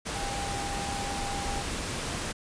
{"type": "tone in noise", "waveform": "sine", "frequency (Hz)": 800, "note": "G5", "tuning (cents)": 35, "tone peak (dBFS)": -35, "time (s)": [0.14, 1.63], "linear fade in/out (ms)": 20, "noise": "pink", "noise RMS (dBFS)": -33, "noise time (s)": [0.05, 2.33], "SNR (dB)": -5, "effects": ["resampled to 22050 Hz"]}